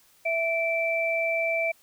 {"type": "tone pair together", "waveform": "sine", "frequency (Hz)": [659.3, 2332], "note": ["E5", "D7"], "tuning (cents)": [0, -13], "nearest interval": "octave + minor seventh", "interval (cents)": 2187, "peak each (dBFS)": -26, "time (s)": [0.25, 1.72], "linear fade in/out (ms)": 10, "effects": ["white hiss -60 dBFS RMS until 1.82 s"]}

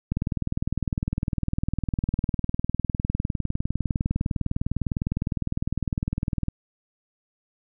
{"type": "click train", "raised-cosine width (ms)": 5, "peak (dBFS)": -12, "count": 127, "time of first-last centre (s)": [0.12, 6.484], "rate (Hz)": 19.8, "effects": []}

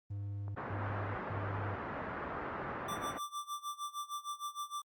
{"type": "tone bursts", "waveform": "triangle", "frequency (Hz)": 100.7, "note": "G2", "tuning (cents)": 47, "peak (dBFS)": -35, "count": 3, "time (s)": [0.1, 1.75], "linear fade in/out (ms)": 5, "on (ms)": 450, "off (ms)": 150}
{"type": "clicks", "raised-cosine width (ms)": 1, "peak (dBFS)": [-35, -36, -44], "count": 3, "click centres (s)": [0.481, 0.605, 1.513]}
{"type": "low-pass noise", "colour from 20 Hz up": "white", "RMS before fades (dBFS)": -41, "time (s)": [0.56, 3.19], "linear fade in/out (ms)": 20, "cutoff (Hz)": 1500, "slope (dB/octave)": 24}
{"type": "tone with tremolo", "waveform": "square", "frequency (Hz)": 1174.7, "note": "D6", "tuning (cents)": 0, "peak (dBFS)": -37, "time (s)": [2.88, 4.82], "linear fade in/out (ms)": 5, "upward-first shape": "sine", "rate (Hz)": 6.5, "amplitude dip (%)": 90}
{"effects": ["high-pass 60 Hz 12 dB/octave", "Opus 24 kbps"]}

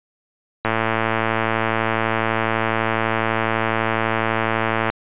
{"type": "click train", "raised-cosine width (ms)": 0.5, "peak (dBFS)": -4, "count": 477, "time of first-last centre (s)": [0.65, 4.9], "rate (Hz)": 112, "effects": ["resampled to 8000 Hz"]}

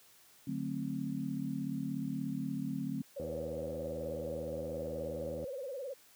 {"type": "chord", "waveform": "sine", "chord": "D dominant seventh", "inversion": "none", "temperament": "just", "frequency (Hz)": [146.83, 183.54, 220.2, 264.3], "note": ["D3", "F#3", "A3", "C4"], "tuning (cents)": [0, -14, 2, 18], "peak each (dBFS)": [-41, -41, -40, -38], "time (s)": [0.47, 3.02], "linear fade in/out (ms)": 5}
{"type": "tone with vibrato", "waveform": "sine", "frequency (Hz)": 529, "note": "C5", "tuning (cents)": 19, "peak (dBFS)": -38, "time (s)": [3.16, 5.94], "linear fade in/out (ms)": 10, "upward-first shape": "sine", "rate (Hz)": 19, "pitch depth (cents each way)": 130}
{"type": "click train", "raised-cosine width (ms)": 2, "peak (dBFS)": -30, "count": 178, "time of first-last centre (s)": [3.2, 5.441], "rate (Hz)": 79}
{"effects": ["white hiss -62 dBFS RMS until 6.15 s", "high-pass 60 Hz 12 dB/octave"]}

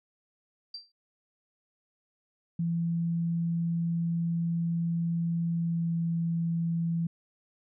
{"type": "tone with exponential decay", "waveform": "sine", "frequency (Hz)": 4699, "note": "D8", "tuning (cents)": 0, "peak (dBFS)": -34, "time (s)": [0.74, 0.92], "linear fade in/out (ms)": 5, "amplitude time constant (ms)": 38}
{"type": "tone with pitch glide", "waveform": "sine", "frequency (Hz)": [168.3, 167.23], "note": ["E3", "E3"], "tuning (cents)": [36, 25], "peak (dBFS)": -26, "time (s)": [2.59, 7.07], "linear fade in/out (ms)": 5, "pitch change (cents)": -11, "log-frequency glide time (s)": [5.52, 5.95]}
{"effects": []}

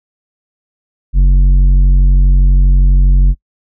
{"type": "tone with tanh clipping", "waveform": "sine", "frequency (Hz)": 46.22, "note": "F#1", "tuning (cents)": -1, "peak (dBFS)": -6, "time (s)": [1.13, 3.35], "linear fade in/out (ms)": 50, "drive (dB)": 8, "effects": ["noise-tail reverb RT60 0.1 s tail -26 dB re dry"]}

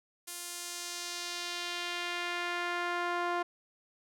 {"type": "tone with band-pass filter sweep", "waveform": "sawtooth", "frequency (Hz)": 350, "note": "F4", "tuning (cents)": 4, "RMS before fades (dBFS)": -36, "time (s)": [0.27, 3.43], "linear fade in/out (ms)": 10, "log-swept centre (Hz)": [10000, 1000], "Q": 1.1, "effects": []}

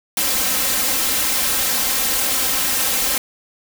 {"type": "noise with comb filter", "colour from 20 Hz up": "white", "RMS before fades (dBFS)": -19, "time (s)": [0.17, 3.18], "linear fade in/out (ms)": 2, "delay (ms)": 3.8, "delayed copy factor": 0.75, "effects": []}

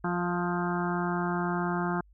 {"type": "harmonic tone with a mistuned harmonic", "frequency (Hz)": 175.6, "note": "F3", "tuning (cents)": 10, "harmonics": [1, 2, 4, 5, 6, 7, 8, 9], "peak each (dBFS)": [-30, -33, -36, -37, -38, -38, -39, -40], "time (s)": [0.04, 2.01], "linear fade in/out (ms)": 5, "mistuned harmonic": 7, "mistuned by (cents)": 26, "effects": ["added 50 Hz sine -55 dBFS peak until 2.13 s"]}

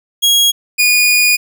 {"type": "tone pair in turn", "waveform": "sawtooth", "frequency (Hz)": [3300, 2452], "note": ["G#7", "D#7"], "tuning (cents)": [-12, -26], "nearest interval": "perfect fourth", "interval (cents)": 514, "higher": "first", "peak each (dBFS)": -5, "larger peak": "neither", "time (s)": [[0.22, 0.52], [0.78, 1.37]], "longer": "second", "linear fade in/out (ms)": 20, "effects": []}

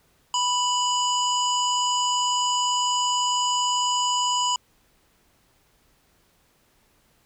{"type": "harmonic tone with a mistuned harmonic", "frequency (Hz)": 987.8, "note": "B5", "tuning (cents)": 0, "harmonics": [1, 3, 5, 7, 8], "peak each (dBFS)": [-23, -26, -33, -29, -35], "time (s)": [0.34, 4.56], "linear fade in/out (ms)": 2, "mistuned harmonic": 8, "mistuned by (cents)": -63, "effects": ["pink hiss -63 dBFS RMS until 7.25 s"]}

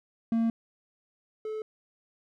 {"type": "tone pair in turn", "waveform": "triangle", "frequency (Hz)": [228.2, 433.4], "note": ["A#3", "A4"], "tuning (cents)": [-37, -26], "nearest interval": "major seventh", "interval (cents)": 1111, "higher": "second", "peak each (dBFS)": [-21, -30], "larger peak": "first", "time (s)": [[0.32, 0.5], [1.45, 1.62]], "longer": "first", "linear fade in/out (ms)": 2, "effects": []}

